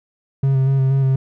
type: tone with vibrato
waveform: triangle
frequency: 134.5 Hz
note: C3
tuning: 48 cents sharp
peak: -11 dBFS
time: 0.43-1.16 s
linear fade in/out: 5 ms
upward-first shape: square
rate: 4.2 Hz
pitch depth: 20 cents each way
effects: none